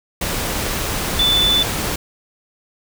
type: tone in noise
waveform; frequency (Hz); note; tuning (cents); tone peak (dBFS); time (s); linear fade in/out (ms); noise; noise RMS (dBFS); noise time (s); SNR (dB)
sine; 3502; A7; -9; -13; 1.19-1.63; 5; pink; -22; 0.21-1.96; +6
effects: none